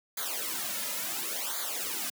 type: noise with flanger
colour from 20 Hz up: white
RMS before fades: -34 dBFS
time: 0.17-2.1 s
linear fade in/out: 5 ms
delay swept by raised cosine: 0.36 to 2.66 ms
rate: 0.71 Hz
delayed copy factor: -1
effects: high-pass 200 Hz 12 dB/octave